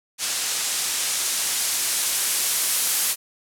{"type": "noise with low-pass filter sweep", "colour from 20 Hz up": "blue", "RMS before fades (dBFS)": -24, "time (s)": [0.18, 3.16], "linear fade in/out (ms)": 50, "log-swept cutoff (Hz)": [7400, 12000], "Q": 0.75, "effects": []}